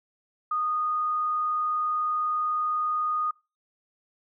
sine tone, 1234 Hz, D#6, 15 cents flat, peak -24 dBFS, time 0.51-3.31 s, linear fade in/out 5 ms, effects noise-tail reverb RT60 0.3 s tail -26 dB re dry

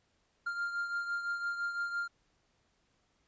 triangle beating tone pair, 1396.9 / 1402.8 Hz, F6 / F6, 0 / +7 cents, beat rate 5.9 Hz, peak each -32 / -40 dBFS, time 0.46-2.08 s, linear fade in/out 10 ms, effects pink hiss -74 dBFS RMS until 3.27 s + resampled to 16000 Hz

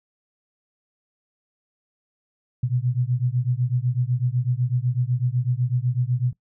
sine beating tone pair, 120.5 / 128.5 Hz, B2 / C3, -42 / -31 cents, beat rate 8 Hz, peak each -23 dBFS, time 2.63-6.33 s, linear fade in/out 5 ms, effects noise-tail reverb RT60 0.1 s tail -20 dB re dry

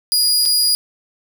sawtooth tone with dropouts, 4885 Hz, D#8, 33 cents flat, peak -10 dBFS, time 0.12-0.75 s, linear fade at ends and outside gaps 0 ms, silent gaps 0.454-0.459 s, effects none

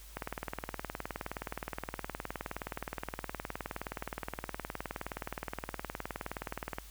click train, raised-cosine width 0.5 ms, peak -21 dBFS, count 128, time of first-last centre 0.17-6.785 s, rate 19.2 Hz, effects added 50 Hz sine -50 dBFS peak until 6.9 s + white hiss -55 dBFS RMS until 6.9 s

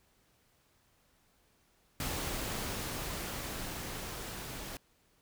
pink noise with level ramp, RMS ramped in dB -36 to -43 dBFS, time 2-4.77 s, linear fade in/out 2 ms, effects pink hiss -70 dBFS RMS until 5.21 s

